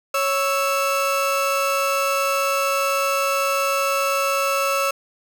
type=tone pair together; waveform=30% pulse; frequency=554.4 / 1319.4 Hz; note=C#5 / E6; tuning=0 / +1 cents; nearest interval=octave + minor third; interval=1501 cents; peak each=-19 dBFS; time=0.14-4.91 s; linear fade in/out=5 ms; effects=none